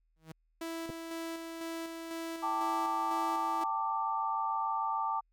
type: tone with exponential growth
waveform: sawtooth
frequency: 159.9 Hz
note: D#3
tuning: 48 cents sharp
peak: -37 dBFS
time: 0.16-0.32 s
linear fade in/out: 5 ms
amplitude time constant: 33 ms
type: tone with tremolo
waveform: sawtooth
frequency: 329.6 Hz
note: E4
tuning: in tune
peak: -33 dBFS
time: 0.61-3.64 s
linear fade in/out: 5 ms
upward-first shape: square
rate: 2 Hz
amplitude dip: 35%
type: clicks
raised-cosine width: 2 ms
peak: -30 dBFS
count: 2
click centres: 0.893 / 0.901 s
type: chord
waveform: sine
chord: G suspended second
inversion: none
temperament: equal with one note detuned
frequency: 784 / 890.7 / 1174.7 Hz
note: G5 / A5 / D6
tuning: 0 / +21 / 0 cents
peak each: -38 / -33 / -34 dBFS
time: 2.42-5.21 s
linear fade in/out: 20 ms
effects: added 40 Hz sine -70 dBFS peak until 5.32 s